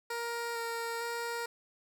15% pulse tone with vibrato, 466.2 Hz, A#4, in tune, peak -28 dBFS, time 0.1-1.46 s, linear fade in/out 5 ms, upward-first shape square, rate 1.1 Hz, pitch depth 11 cents each way, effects none

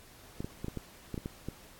clicks, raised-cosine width 3 ms, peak -23 dBFS, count 9, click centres 0.405 / 0.445 / 0.645 / 0.683 / 0.773 / 1.143 / 1.178 / 1.259 / 1.486 s, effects pink hiss -55 dBFS RMS until 1.79 s + AAC 64 kbps

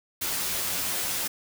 white noise with comb filter, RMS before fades -29 dBFS, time 0.21-1.28 s, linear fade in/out 10 ms, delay 11 ms, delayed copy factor +0.7, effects none

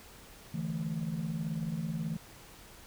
sine chord, D suspended second, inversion none, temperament just, 146.83 / 165.19 / 220.2 Hz, D3 / E3 / A3, 0 / +4 / +2 cents, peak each -38 / -33 / -37 dBFS, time 0.54-2.17 s, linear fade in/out 5 ms, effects tanh soft clip ceiling -27 dBFS + pink hiss -53 dBFS RMS until 2.86 s

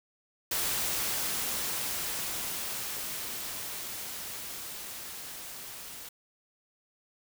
white noise with level ramp, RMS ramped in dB -30 to -44 dBFS, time 0.51-6.09 s, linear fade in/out 5 ms, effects none

